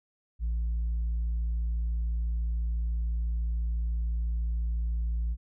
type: tone with tanh clipping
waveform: sine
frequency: 57 Hz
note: A#1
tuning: 38 cents flat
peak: -27 dBFS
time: 0.39-5.37 s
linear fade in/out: 50 ms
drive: 1 dB
effects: none